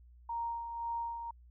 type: tone with tremolo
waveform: sine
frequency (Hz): 932.3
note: A#5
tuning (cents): 0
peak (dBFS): -33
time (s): 0.29-1.31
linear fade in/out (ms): 5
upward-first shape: sine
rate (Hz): 1.9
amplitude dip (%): 50
effects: added 60 Hz sine -55 dBFS peak until 1.5 s